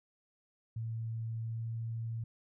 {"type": "tone with pitch glide", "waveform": "sine", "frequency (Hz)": [113.3, 114.15], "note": ["A#2", "A#2"], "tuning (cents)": [-49, -36], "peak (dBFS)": -35, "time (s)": [0.76, 2.24], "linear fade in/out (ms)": 5, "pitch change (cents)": 13, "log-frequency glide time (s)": [1.43, 1.65], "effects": []}